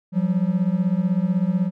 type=beating tone pair; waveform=triangle; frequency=174.61 / 190.61 Hz; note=F3 / G3; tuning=0 / -48 cents; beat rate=16 Hz; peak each=-19 dBFS; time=0.12-1.71 s; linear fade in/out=50 ms; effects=none